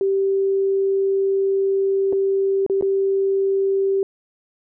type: tone with dropouts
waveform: sine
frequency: 389.9 Hz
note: G4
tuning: 9 cents flat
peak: -16 dBFS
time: 0.01-4.03 s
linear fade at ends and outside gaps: 1 ms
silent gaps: 2.126-2.13 / 2.664-2.698 / 2.811-2.824 s
effects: none